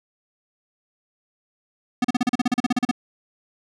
square tone bursts, 246.9 Hz, B3, in tune, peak -17 dBFS, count 15, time 2.02-2.913 s, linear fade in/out 5 ms, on 25 ms, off 37 ms, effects low-pass 7000 Hz 12 dB/octave

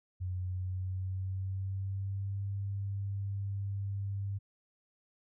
sine tone with pitch glide, 91.5 to 99.21 Hz, F#2 to G2, -19 to +21 cents, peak -33 dBFS, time 0.2-4.39 s, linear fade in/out 20 ms, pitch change +140 cents, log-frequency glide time 0.43-2.44 s, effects none

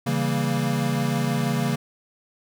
square chord, C# diminished seventh, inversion none, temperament equal, 138.59 / 164.81 / 196 / 233.1 Hz, C#3 / E3 / G3 / Bb3, 0 / 0 / 0 / 0 cents, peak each -26 / -29 / -31 / -27 dBFS, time 0.06-1.76 s, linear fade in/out 10 ms, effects none

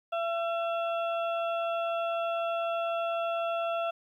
harmonic tone, 674 Hz, E5, 38 cents sharp, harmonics 1 / 2 / 4 / 5, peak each -29 / -35 / -41 / -46 dBFS, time 0.12-3.91 s, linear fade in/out 10 ms, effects 11-bit

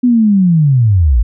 sine linear sweep, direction down, 252.6 to 49 Hz, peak -6 dBFS, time 0.03-1.23 s, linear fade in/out 10 ms, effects none

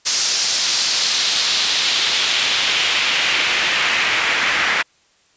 pink noise with band-pass filter sweep, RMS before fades -18 dBFS, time 0.05-4.83 s, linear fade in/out 20 ms, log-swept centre 5700 to 1900 Hz, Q 1.8, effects white hiss -57 dBFS RMS until 5.36 s + resampled to 16000 Hz

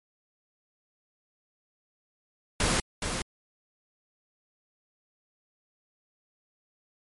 pink noise with echo, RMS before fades -25 dBFS, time 2.6-2.8 s, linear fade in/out 2 ms, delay 420 ms, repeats 1, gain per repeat -6 dB, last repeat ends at 3.22 s, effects MP3 48 kbps

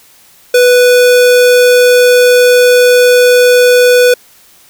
square tone, 493.9 Hz, B4, in tune, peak -4 dBFS, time 0.54-4.14 s, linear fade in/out 5 ms, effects white hiss -43 dBFS RMS until 4.69 s

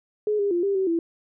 sine tone with pitch steps, 422 / 403.6 / 347.7 / 397.3 / 381.2 / 334 Hz, G#4 / G#4 / F4 / G4 / G4 / E4, +28 / -49 / -8 / +23 / -48 / +23 cents, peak -20 dBFS, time 0.27-0.99 s, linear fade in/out 2 ms, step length 120 ms, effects none

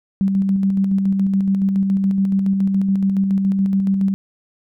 sine tone with tremolo, 194.5 Hz, G3, 13 cents flat, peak -13 dBFS, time 0.21-4.14 s, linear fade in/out 0 ms, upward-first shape square, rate 7.1 Hz, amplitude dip 30%, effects none

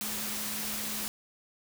sine tone in noise, 212.2 Hz, G#3, 38 cents sharp, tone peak -43 dBFS, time 0.01-1.08 s, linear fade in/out 0 ms, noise white, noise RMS -35 dBFS, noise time 0.01-1.08 s, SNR -11 dB, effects none

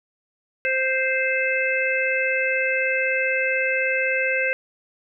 harmonic tone, 523 Hz, C5, 1 cent flat, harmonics 1 / 3 / 4 / 5, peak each -25 / -25 / -25 / -25 dBFS, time 0.65-4.53 s, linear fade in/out 0 ms, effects none

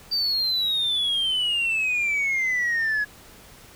sine exponential sweep, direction down, 4672 to 1674 Hz, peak -19 dBFS, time 0.11-3.05 s, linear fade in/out 20 ms, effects tanh soft clip ceiling -19 dBFS + pink hiss -48 dBFS RMS until 3.75 s

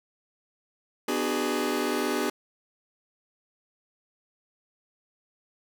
sawtooth chord, G# half-diminished seventh, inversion first, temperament just, 249.2 / 299 / 373.8 / 415.3 Hz, B3 / D4 / F#4 / G#4, +16 / +31 / +18 / 0 cents, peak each -27 dBFS, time 1.08-2.3 s, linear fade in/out 5 ms, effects none

